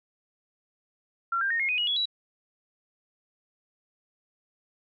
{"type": "tone with pitch steps", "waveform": "sine", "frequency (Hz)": [1368, 1589.7, 1847.3, 2147, 2494, 2899, 3368, 3914], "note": ["F6", "G6", "A#6", "C7", "D#7", "F#7", "G#7", "B7"], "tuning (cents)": [-36, 24, -16, 44, 3, -36, 24, -16], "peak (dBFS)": -24, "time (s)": [1.32, 2.056], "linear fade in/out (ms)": 5, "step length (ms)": 92, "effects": []}